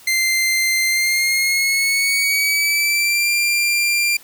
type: tone with pitch glide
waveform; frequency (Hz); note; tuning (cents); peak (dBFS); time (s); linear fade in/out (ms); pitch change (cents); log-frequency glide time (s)
sawtooth; 2084 to 2380; C7 to D7; -7 to +22; -12; 0.07-4.17; 5; +229; 0.88-3.3
effects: white hiss -45 dBFS RMS until 4.23 s